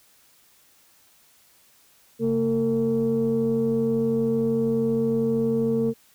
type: tone cluster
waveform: sine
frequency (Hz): 135.5 / 228.3 / 454.5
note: C#3 / A#3 / A#4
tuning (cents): -39 / -36 / -44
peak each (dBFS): -30 / -22 / -22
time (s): 2.19-5.94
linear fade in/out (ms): 50
effects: tanh soft clip ceiling -14 dBFS + white hiss -58 dBFS RMS until 6.14 s